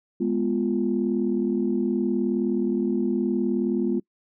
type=chord; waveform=sine; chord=F diminished; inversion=first; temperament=equal; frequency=207.7 / 246.9 / 349.2 Hz; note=Ab3 / Cb4 / F4; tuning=0 / 0 / 0 cents; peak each=-25 dBFS; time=0.2-4 s; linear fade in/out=10 ms; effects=noise-tail reverb RT60 0.1 s tail -25 dB re dry + tanh soft clip ceiling -12 dBFS